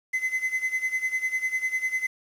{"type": "tone with tremolo", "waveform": "triangle", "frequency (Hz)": 2042, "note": "C7", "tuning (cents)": -43, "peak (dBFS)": -20, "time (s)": [0.13, 2.07], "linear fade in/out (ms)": 10, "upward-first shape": "sine", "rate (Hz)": 10, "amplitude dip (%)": 80, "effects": ["resampled to 32000 Hz", "8-bit"]}